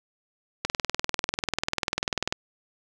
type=click train; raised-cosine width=0.2 ms; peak=-7 dBFS; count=35; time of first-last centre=0.65-2.325 s; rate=20.3 Hz; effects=none